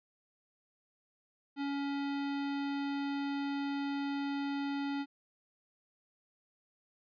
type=tone; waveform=square; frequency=281 Hz; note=C#4; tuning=24 cents sharp; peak=-34 dBFS; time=1.56-5.06 s; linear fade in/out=50 ms; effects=resampled to 11025 Hz